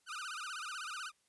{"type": "tone with vibrato", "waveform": "sawtooth", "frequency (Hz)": 1356, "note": "E6", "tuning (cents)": 49, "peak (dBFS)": -37, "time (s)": [0.06, 1.12], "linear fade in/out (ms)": 50, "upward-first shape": "sine", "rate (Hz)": 16, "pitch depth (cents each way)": 220, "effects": ["white hiss -75 dBFS RMS until 1.28 s", "resampled to 24000 Hz"]}